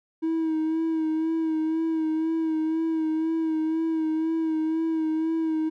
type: tone with vibrato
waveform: triangle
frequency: 320 Hz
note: D#4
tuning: 49 cents sharp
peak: -20 dBFS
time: 0.22-5.7 s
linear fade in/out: 20 ms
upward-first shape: sine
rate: 2 Hz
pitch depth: 32 cents each way
effects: tanh soft clip ceiling -16 dBFS